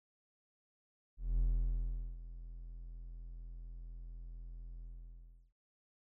triangle tone with ADSR envelope, 42.12 Hz, E1, 38 cents sharp, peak -26 dBFS, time 1.17-5.53 s, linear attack 220 ms, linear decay 780 ms, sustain -17 dB, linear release 690 ms, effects none

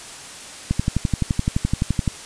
click train, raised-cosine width 5 ms, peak -6 dBFS, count 17, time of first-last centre 0.71-2.078 s, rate 11.7 Hz, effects white hiss -37 dBFS RMS until 2.25 s + resampled to 22050 Hz

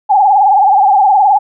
sine tone with vibrato, 804 Hz, G5, 44 cents sharp, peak -5 dBFS, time 0.09-1.39 s, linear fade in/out 20 ms, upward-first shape triangle, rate 19 Hz, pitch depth 130 cents each way, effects none

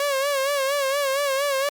sawtooth tone with vibrato, 554.4 Hz, C#5, in tune, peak -17 dBFS, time 0-1.69 s, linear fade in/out 2 ms, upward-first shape sine, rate 4.3 Hz, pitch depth 75 cents each way, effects Opus 48 kbps

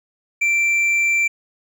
triangle tone with hard clipping, 2349 Hz, D7, in tune, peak -16 dBFS, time 0.41-1.28 s, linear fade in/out 10 ms, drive 7 dB, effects none

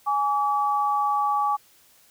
sine tone pair together, 830.6 / 1146.6 Hz, G#5 / D6, 0 / -42 cents, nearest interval tritone, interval 558 cents, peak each -23 dBFS, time 0.06-1.57 s, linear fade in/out 20 ms, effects white hiss -57 dBFS RMS until 2.1 s

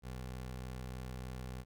20% pulse tone, 63.3 Hz, B1, 43 cents sharp, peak -37 dBFS, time 0.02-1.65 s, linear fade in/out 50 ms, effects none

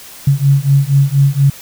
sine beating tone pair, 137 / 141.2 Hz, C#3 / C#3, -20 / +32 cents, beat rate 4.2 Hz, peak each -11 dBFS, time 0.27-1.5 s, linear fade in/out 5 ms, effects white hiss -35 dBFS RMS until 1.61 s

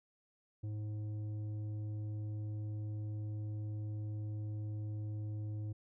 sine tone with tanh clipping, 106 Hz, G#2, 36 cents sharp, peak -39 dBFS, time 0.63-5.73 s, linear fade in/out 10 ms, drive 8 dB, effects none

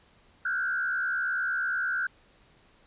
sine tone with frequency modulation, 1501 Hz, F#6, 24 cents sharp, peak -26 dBFS, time 0.45-2.07 s, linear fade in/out 5 ms, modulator 68.7 Hz, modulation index 1.3, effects pink hiss -61 dBFS RMS until 2.86 s + resampled to 8000 Hz

